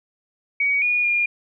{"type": "tone with pitch steps", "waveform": "sine", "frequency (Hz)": [2256, 2446, 2416], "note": ["C#7", "D#7", "D7"], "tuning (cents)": [30, -30, 48], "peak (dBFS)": -17, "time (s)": [0.6, 1.26], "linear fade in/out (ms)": 5, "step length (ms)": 220, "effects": []}